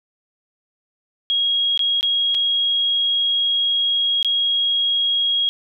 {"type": "tone with dropouts", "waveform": "sine", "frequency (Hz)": 3288, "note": "G#7", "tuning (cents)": -18, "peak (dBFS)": -16, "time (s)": [1.3, 5.49], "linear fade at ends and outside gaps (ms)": 0, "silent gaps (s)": [[1.776, 1.793], [2.01, 2.029], [2.345, 2.349], [4.228, 4.247]], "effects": []}